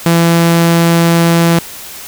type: tone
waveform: sawtooth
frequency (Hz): 168.2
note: E3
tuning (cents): +35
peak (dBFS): -3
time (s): 0.06-1.59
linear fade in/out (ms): 2
effects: white hiss -29 dBFS RMS until 2.07 s